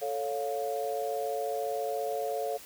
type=chord; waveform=sine; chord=A augmented; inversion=none; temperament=equal with one note detuned; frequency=440 / 554.4 / 703.3 Hz; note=A4 / C#5 / E#5; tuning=0 / 0 / +12 cents; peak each=-34 dBFS; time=0.01-2.58 s; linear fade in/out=20 ms; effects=white hiss -49 dBFS RMS until 2.65 s